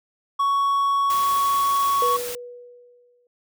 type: tone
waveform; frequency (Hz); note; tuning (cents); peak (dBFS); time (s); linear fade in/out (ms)
triangle; 1115; C#6; +10; -16; 0.39-2.17; 10
type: noise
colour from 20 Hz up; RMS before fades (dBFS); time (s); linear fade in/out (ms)
white; -33; 1.1-2.35; 0
type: tone with exponential decay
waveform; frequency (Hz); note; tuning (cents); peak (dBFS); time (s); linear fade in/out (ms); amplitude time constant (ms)
sine; 487.1; B4; -24; -21; 2.02-3.27; 2; 270
effects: none